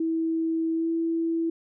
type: tone with pitch glide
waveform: sine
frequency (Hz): 325.6 to 330.1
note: E4 to E4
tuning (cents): -21 to +2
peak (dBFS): -23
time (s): 0-1.5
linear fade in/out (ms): 5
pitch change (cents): +23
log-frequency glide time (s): 0.74-0.89
effects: none